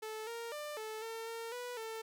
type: tone with pitch steps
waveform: sawtooth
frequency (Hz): 435.9 / 464.8 / 595 / 436 / 452.4 / 457.9 / 490.9 / 446.2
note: A4 / A#4 / D5 / A4 / A4 / A#4 / B4 / A4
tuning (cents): -16 / -5 / +22 / -16 / +48 / -31 / -10 / +24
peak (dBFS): -37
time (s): 0.02-2.02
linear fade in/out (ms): 10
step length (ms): 250
effects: none